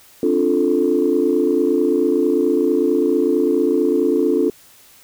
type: chord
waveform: sine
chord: D minor seventh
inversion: third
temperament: equal with one note detuned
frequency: 264.7 / 293.7 / 349.2 / 440 Hz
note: C4 / D4 / F4 / A4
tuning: +20 / 0 / 0 / 0 cents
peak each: -21 / -19 / -18 / -18 dBFS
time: 0.23-4.5 s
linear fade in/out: 2 ms
effects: tanh soft clip ceiling -5 dBFS + white hiss -48 dBFS RMS until 5.03 s